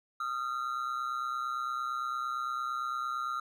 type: ring-modulated tone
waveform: triangle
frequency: 1300 Hz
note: E6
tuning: 24 cents flat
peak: -27 dBFS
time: 0.2-3.4 s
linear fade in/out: 5 ms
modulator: 64.4 Hz
effects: none